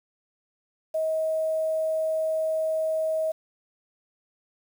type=tone with quantisation; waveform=sine; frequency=635 Hz; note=D#5; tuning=35 cents sharp; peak=-23 dBFS; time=0.94-3.32 s; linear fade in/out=10 ms; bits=8; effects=none